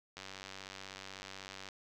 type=click train; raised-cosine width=0.2 ms; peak=-28 dBFS; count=147; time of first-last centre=0.17-1.688 s; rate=96.2 Hz; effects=none